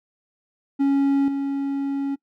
triangle tone with level steps, 277.2 Hz, C#4, in tune, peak -14 / -20 dBFS, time 0.79-2.16 s, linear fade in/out 20 ms, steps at 1.28 s, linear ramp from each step 2 ms, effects noise-tail reverb RT60 0.1 s tail -22 dB re dry

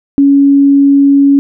sine tone, 279.4 Hz, C#4, 14 cents sharp, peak -3 dBFS, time 0.18-1.39 s, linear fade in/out 0 ms, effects none

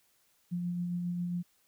sine tone with tremolo, 175.6 Hz, F3, 10 cents sharp, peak -30 dBFS, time 0.51-1.43 s, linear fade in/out 20 ms, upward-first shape sine, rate 7.4 Hz, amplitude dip 25%, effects white hiss -70 dBFS RMS until 1.67 s

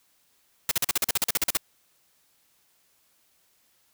white noise bursts, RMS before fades -23 dBFS, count 14, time 0.69-1.571 s, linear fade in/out 2 ms, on 23 ms, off 43 ms, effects white hiss -66 dBFS RMS until 3.93 s

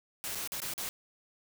white noise with dropouts, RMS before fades -37 dBFS, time 0.24-0.89 s, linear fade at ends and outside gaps 0 ms, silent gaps 0.349-0.354 / 0.475-0.52 / 0.602-0.619 / 0.737-0.779 s, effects none

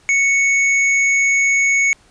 triangle tone with tanh clipping, 2216 Hz, C#7, 1 cent flat, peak -14 dBFS, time 0.09-1.93 s, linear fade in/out 0 ms, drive 18 dB, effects pink hiss -52 dBFS RMS until 2.1 s + resampled to 22050 Hz

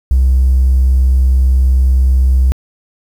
triangle tone, 64.6 Hz, C2, 21 cents flat, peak -3 dBFS, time 0.11-2.52 s, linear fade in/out 0 ms, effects tanh soft clip ceiling -4 dBFS + 7-bit

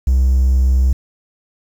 triangle tone, 64.7 Hz, C2, 19 cents flat, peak -7 dBFS, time 0.07-0.93 s, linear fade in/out 5 ms, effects tanh soft clip ceiling -4 dBFS + 7-bit

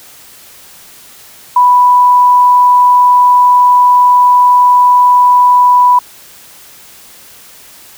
sine tone, 987.8 Hz, B5, in tune, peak -3 dBFS, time 1.56-5.99 s, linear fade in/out 5 ms, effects white hiss -37 dBFS RMS until 7.97 s

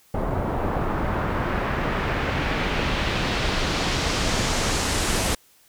pink noise with low-pass filter sweep, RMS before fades -24 dBFS, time 0.14-5.35 s, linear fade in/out 5 ms, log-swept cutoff 810 to 10000 Hz, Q 1.1, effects white hiss -57 dBFS RMS until 5.68 s

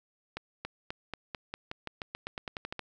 accelerating click train, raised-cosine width 0.3 ms, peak -20 dBFS, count 17, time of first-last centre 0.37-2.793 s, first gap 280 ms, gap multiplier 0.91, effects none

